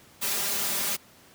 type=noise with comb filter; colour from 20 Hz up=white; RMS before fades=-28 dBFS; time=0.21-0.97 s; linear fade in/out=20 ms; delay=5 ms; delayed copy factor=+0.9; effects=pink hiss -54 dBFS RMS until 1.34 s + high-pass 100 Hz 12 dB/octave